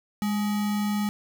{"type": "tone with sample-and-hold", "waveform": "sine", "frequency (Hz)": 206.4, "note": "G#3", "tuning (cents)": -10, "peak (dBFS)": -23, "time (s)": [0.22, 1.09], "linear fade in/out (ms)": 0, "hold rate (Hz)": 1050, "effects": []}